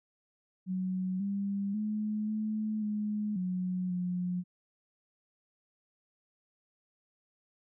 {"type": "tone with pitch steps", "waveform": "sine", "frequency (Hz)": [185.7, 199.2, 212.7, 215.4, 210.3, 182.8, 179.4], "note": ["F#3", "G3", "G#3", "A3", "G#3", "F#3", "F3"], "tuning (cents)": [7, 28, 42, -37, 22, -21, 47], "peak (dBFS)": -30, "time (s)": [0.66, 4.44], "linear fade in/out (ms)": 50, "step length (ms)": 540, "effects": []}